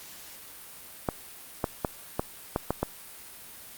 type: clicks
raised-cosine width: 1 ms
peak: -11 dBFS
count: 7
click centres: 1.088 / 1.642 / 1.848 / 2.195 / 2.561 / 2.706 / 2.83 s
effects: white hiss -46 dBFS RMS until 3.77 s + Opus 48 kbps